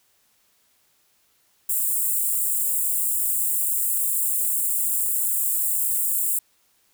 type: high-pass noise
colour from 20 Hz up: white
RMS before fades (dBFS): -23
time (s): 1.69-6.39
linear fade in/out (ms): 5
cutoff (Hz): 7400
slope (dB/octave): 96
effects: white hiss -64 dBFS RMS until 6.93 s